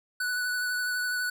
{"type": "tone with vibrato", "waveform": "square", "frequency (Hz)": 1484, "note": "F#6", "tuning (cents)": 5, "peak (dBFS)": -28, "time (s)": [0.2, 1.3], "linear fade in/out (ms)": 5, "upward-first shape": "sine", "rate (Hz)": 12, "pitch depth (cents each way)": 16, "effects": []}